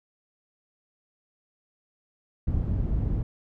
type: low-pass noise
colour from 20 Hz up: white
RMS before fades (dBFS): -26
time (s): 2.47-3.23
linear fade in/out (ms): 5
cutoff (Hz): 100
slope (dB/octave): 12
effects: none